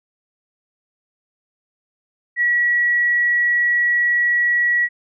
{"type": "tone", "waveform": "sine", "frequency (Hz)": 1927, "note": "B6", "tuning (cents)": -43, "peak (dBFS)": -14, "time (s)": [2.36, 4.89], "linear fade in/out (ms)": 50, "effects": []}